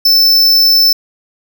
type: tone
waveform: square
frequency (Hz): 5290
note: E8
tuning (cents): +5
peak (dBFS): -6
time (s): 0.05-0.93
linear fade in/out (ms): 5
effects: none